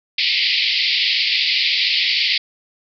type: band-pass noise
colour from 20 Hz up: white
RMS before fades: -18 dBFS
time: 0.18-2.38 s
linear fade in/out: 5 ms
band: 2000 to 4900 Hz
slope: 96 dB/octave
effects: none